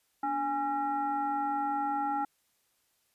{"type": "tone with frequency modulation", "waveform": "sine", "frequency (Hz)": 825, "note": "G#5", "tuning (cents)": -12, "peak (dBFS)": -28, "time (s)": [0.23, 2.25], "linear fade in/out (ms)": 5, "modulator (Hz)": 535, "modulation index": 0.8, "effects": ["white hiss -73 dBFS RMS until 3.14 s", "resampled to 32000 Hz"]}